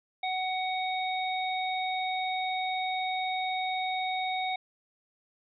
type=harmonic tone; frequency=746 Hz; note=F#5; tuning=14 cents sharp; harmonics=1 / 3 / 5; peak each=-30 / -35 / -37 dBFS; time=0.23-4.56 s; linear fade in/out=5 ms; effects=none